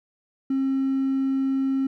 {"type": "tone with hard clipping", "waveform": "triangle", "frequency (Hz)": 268.4, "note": "C4", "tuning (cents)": 44, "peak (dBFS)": -21, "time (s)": [0.5, 1.87], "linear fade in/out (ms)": 5, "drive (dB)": 4, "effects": []}